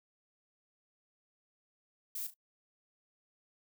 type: noise with echo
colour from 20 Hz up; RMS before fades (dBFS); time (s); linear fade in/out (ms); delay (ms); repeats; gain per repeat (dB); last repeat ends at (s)
violet; -39; 2.15-2.27; 5; 36; 2; -11; 2.342
effects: noise-tail reverb RT60 0.1 s tail -24 dB re dry